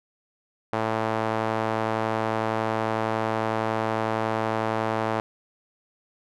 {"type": "tone with band-pass filter", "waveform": "sawtooth", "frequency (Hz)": 110.9, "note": "A2", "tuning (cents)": 14, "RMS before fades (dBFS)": -26, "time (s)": [0.73, 5.2], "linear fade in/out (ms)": 0, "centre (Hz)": 840, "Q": 1.1, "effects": []}